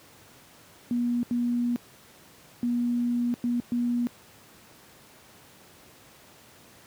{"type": "tone bursts at uneven times", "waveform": "sine", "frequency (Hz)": 240.7, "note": "B3", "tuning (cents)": -44, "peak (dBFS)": -23, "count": 5, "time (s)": [[0.91, 1.23], [1.31, 1.76], [2.63, 3.34], [3.44, 3.6], [3.72, 4.07]], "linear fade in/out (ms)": 0, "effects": ["pink hiss -53 dBFS RMS until 6.86 s", "high-pass 100 Hz 12 dB/octave"]}